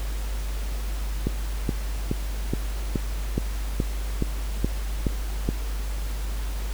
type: click train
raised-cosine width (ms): 3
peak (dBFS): -10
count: 11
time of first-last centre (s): 1.27-5.489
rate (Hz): 2.37
effects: added 50 Hz sine -26 dBFS peak until 6.73 s + pink hiss -40 dBFS RMS until 6.73 s